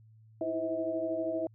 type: tone cluster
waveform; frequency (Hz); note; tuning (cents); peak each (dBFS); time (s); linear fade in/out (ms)
sine; 321.3 / 333.9 / 512 / 644; E4 / E4 / C5 / E5; -44 / +22 / -38 / -41; -38 / -37 / -40 / -32; 0.41-1.47; 2
effects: added 110 Hz sine -55 dBFS peak until 1.54 s